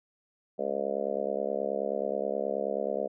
harmonic tone, 69.4 Hz, C#2, 3 cents sharp, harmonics 3 / 4 / 5 / 6 / 7 / 8 / 9 / 10, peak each -40 / -43 / -45 / -36 / -34 / -34 / -34 / -40 dBFS, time 0.58-3.08 s, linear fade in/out 20 ms, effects none

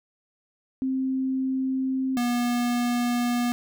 sine / square tone pair in turn, 263 / 241.8 Hz, C4 / B3, +9 / -36 cents, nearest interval minor second, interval 145 cents, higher first, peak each -23 dBFS, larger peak neither, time 0.82-2.17 / 2.17-3.52 s, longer neither, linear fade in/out 0 ms, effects none

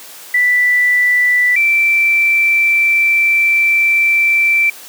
sine tone pair in turn, 1975.5 / 2338 Hz, B6 / D7, 0 / -8 cents, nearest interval minor third, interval 292 cents, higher second, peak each -9 / -9 dBFS, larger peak neither, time 0.34-1.56 / 1.56-4.7 s, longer second, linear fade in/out 5 ms, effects white hiss -35 dBFS RMS until 4.88 s + high-pass 300 Hz 12 dB/octave

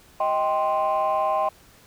sine chord, C minor, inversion first, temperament just, 627.9 / 784.9 / 1046.5 Hz, Eb5 / G5 / C6, +16 / +2 / 0 cents, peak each -23 dBFS, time 0.2-1.49 s, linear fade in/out 5 ms, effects tanh soft clip ceiling -15 dBFS + pink hiss -53 dBFS RMS until 1.86 s

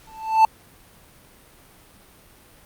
triangle tone with exponential growth, 883 Hz, A5, 6 cents sharp, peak -6 dBFS, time 0.07-0.45 s, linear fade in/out 2 ms, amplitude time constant 82 ms, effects pink hiss -51 dBFS RMS until 2.65 s + Opus 48 kbps

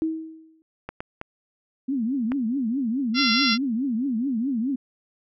sine tone with exponential decay, 320 Hz, D#4, 49 cents sharp, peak -19 dBFS, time 0.02-0.62 s, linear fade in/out 0 ms, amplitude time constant 130 ms
clicks, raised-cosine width 0.5 ms, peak -17 dBFS, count 4, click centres 0.89 / 1.005 / 1.214 / 2.319 s
sine tone with vibrato, 248.1 Hz, B3, 8 cents sharp, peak -22 dBFS, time 1.88-4.76 s, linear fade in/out 10 ms, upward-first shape triangle, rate 4.7 Hz, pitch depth 280 cents each way
harmonic tone, 687 Hz, F5, 29 cents flat, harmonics 2 / 3 / 4 / 5 / 6 / 7 / 8, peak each -27 / -27 / -27 / -27 / -27 / -27 / -27 dBFS, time 3.14-3.58 s, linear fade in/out 50 ms
effects none

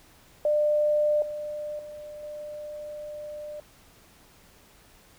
sine tone with level steps, 598 Hz, D5, 31 cents sharp, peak -20 / -31 / -38 / -35 dBFS, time 0.45-3.6 s, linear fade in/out 2 ms, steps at 1.22 / 1.79 / 2.23 s, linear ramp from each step 2 ms, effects pink hiss -56 dBFS RMS until 5.18 s

